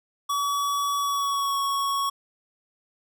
square tone with pitch glide, 1137 to 1110.4 Hz, C#6 to C#6, +44 to +3 cents, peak -24 dBFS, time 0.29-2.1 s, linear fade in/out 10 ms, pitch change -41 cents, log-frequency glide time 0.98-1.59 s, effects none

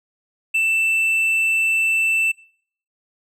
triangle tone, 2660 Hz, E7, 15 cents sharp, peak -14 dBFS, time 0.54-2.32 s, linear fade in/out 10 ms, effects noise-tail reverb RT60 0.6 s tail -25 dB re dry

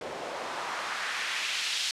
white noise with band-pass filter sweep, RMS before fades -33 dBFS, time 0.01-1.91 s, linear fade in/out 2 ms, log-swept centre 450 to 4000 Hz, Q 1.3, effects low-pass 8000 Hz 12 dB/octave

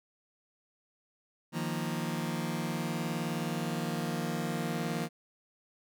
sawtooth chord, Eb suspended second, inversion none, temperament just, 155.56 / 175.01 / 233.3 Hz, Eb3 / F3 / Bb3, 0 / +4 / +2 cents, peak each -32 dBFS, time 1.52-5.09 s, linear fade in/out 50 ms, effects none

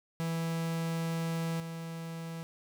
45% pulse tone with level steps, 164.81 Hz, E3, in tune, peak -31 / -38 dBFS, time 0.2-2.43 s, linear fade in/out 0 ms, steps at 1.6 s, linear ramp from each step 2 ms, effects none

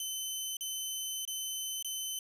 15% pulse tone with dropouts, 3056 Hz, G7, 45 cents flat, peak -28 dBFS, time 0-2.19 s, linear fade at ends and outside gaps 2 ms, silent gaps 0.569-0.608 / 1.252-1.276 / 1.826-1.846 s, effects none

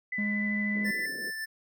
sine tone with vibrato, 2000 Hz, B6, 21 cents sharp, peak -30 dBFS, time 0.12-1.06 s, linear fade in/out 5 ms, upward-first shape triangle, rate 13 Hz, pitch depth 12 cents each way
triangle tone, 207.7 Hz, G#3, in tune, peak -27 dBFS, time 0.18-0.91 s, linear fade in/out 5 ms
white band-pass noise, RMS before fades -46 dBFS, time 0.74-1.31 s, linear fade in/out 10 ms, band 170 to 520 Hz, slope 48 dB/octave
square tone with tremolo, 1765 Hz, A6, 5 cents sharp, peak -32 dBFS, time 0.84-1.46 s, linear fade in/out 20 ms, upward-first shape triangle, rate 5.3 Hz, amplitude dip 40%
effects none

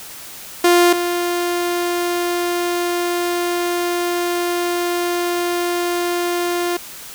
sawtooth tone pair in turn, 350 / 350 Hz, F4 / F4, +4 / +4 cents, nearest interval unison, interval 0 cents, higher neither, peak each -6 / -14 dBFS, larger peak first, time 0.64-0.93 / 0.93-6.77 s, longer second, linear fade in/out 5 ms, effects white hiss -35 dBFS RMS until 7.14 s

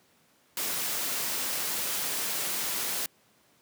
white noise, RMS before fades -31 dBFS, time 0.57-3.06 s, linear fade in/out 2 ms, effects pink hiss -64 dBFS RMS until 3.61 s + high-pass 150 Hz 12 dB/octave

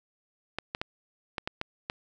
clicks, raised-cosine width 0.3 ms, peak -15 dBFS, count 7, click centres 0.586 / 0.749 / 0.815 / 1.382 / 1.475 / 1.614 / 1.899 s, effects none

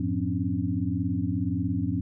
sine tone cluster, 91.6 / 108.5 / 177.2 / 260.6 / 282.3 Hz, F#2 / A2 / F3 / C4 / C#4, -17 / -24 / +25 / -7 / +32 cents, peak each -31 dBFS, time 0-2.01 s, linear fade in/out 5 ms, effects none

